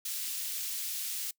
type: high-pass noise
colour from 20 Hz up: white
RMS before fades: -36 dBFS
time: 0.05-1.31 s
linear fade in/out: 5 ms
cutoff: 3000 Hz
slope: 12 dB/octave
effects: noise-tail reverb RT60 0.1 s tail -23 dB re dry